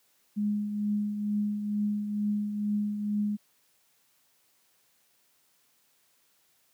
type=tone with tremolo; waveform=sine; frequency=207.8 Hz; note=G#3; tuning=1 cent sharp; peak=-24 dBFS; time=0.36-3.37 s; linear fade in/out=20 ms; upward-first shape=triangle; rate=2.2 Hz; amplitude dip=55%; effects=white hiss -68 dBFS RMS until 6.73 s + high-pass 100 Hz 12 dB/octave